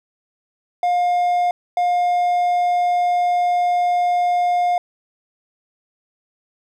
triangle tone bursts at uneven times, 710 Hz, F5, 28 cents sharp, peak -13 dBFS, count 2, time 0.83-1.51 / 1.77-4.78 s, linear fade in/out 2 ms, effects none

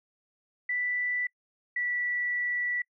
sine tone pair in turn, 1975.5 / 1956.2 Hz, B6 / B6, 0 / -17 cents, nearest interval unison, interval 17 cents, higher first, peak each -27 dBFS, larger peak neither, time 0.69-1.27 / 1.76-2.82 s, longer second, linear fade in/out 5 ms, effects noise-tail reverb RT60 0.1 s tail -26 dB re dry

